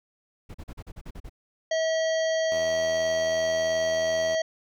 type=noise bursts; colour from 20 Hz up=brown; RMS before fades=-38 dBFS; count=9; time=0.49-1.296 s; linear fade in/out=10 ms; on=54 ms; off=40 ms
type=harmonic tone; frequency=644 Hz; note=E5; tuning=41 cents flat; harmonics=1 / 3 / 5 / 7 / 9 / 10; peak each=-23 / -33 / -37 / -40 / -42 / -43 dBFS; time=1.71-4.42 s; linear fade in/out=5 ms
type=tone; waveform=5% pulse; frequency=82.8 Hz; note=E2; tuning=8 cents sharp; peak=-27 dBFS; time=2.51-4.35 s; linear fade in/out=5 ms
effects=none